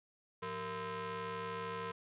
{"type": "ring-modulated tone", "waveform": "sawtooth", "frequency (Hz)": 282.6, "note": "C#4", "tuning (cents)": 34, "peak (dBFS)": -32, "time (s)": [0.42, 1.92], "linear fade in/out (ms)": 10, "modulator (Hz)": 743, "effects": ["resampled to 8000 Hz", "11-bit"]}